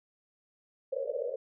pink band-pass noise, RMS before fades -34 dBFS, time 0.92-1.36 s, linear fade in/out 10 ms, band 470 to 580 Hz, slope 96 dB/octave, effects none

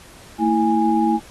sine tone cluster, 225.4 / 326.5 / 826 Hz, A3 / E4 / G#5, +42 / -17 / -10 cents, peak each -19 dBFS, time 0.38-1.2 s, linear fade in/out 50 ms, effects pink hiss -45 dBFS RMS until 1.3 s + AAC 32 kbps

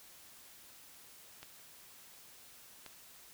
clicks, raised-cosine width 0.2 ms, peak -30 dBFS, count 2, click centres 1.43 / 2.863 s, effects white hiss -57 dBFS RMS until 3.33 s

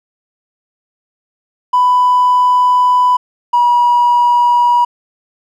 triangle tone pair in turn, 994 / 965.7 Hz, B5 / B5, +11 / -39 cents, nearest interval minor second, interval 50 cents, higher first, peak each -4 dBFS, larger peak neither, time 1.73-3.17 / 3.53-4.85 s, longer first, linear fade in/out 10 ms, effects tanh soft clip ceiling -4 dBFS

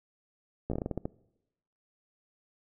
slowing click train, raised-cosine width 2 ms, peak -19 dBFS, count 10, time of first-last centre 0.7-1.055 s, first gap 15 ms, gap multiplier 1.23, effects noise-tail reverb RT60 0.9 s tail -22 dB re dry

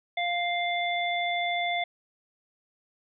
harmonic tone, 698.5 Hz, F5, in tune, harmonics 1 / 3 / 5, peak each -28 / -30 / -34 dBFS, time 0.17-1.84 s, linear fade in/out 5 ms, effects none

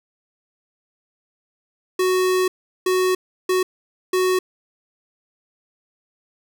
square tone bursts at uneven times, 370 Hz, F#4, in tune, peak -17 dBFS, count 4, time 1.99-2.48 / 2.86-3.15 / 3.49-3.63 / 4.13-4.39 s, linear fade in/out 5 ms, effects none

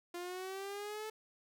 sawtooth linear sweep, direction up, 346.7 to 437.4 Hz, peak -37 dBFS, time 0.14-1.1 s, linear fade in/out 5 ms, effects none

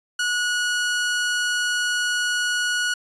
sawtooth tone, 1460 Hz, F#6, 24 cents flat, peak -17 dBFS, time 0.19-2.94 s, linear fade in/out 5 ms, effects resampled to 22050 Hz

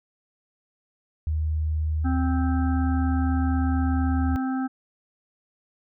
sine tone, 77.78 Hz, D#2, in tune, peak -22 dBFS, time 1.27-4.36 s, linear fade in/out 0 ms
harmonic tone, 261.6 Hz, C4, in tune, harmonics 1 / 3 / 5 / 6, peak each -24 / -34 / -38 / -40 dBFS, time 2.04-4.68 s, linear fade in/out 20 ms
effects none

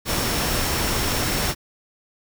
sine tone in noise, 5440 Hz, F8, 46 cents flat, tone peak -33 dBFS, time 0.05-1.55 s, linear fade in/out 50 ms, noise pink, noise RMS -23 dBFS, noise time 0.05-1.55 s, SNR -13 dB, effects none

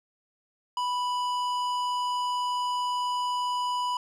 sine tone with tanh clipping, 987.8 Hz, B5, in tune, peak -28 dBFS, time 0.77-3.97 s, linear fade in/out 2 ms, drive 14 dB, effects none

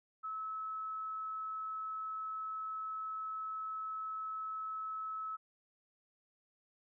sine tone, 1297 Hz, E6, 28 cents flat, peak -38 dBFS, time 0.23-5.37 s, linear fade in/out 20 ms, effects none

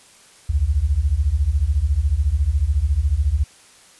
sine beating tone pair, 64.1 / 78.1 Hz, C2 / D#2, -35 / +7 cents, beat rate 14 Hz, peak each -19 / -18 dBFS, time 0.49-3.44 s, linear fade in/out 10 ms, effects white hiss -49 dBFS RMS until 3.99 s + resampled to 24000 Hz

